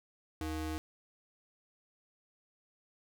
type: ring-modulated tone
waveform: square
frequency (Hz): 196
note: G3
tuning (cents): 0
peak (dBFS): -33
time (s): 0.41-0.78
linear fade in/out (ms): 0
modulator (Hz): 118
effects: none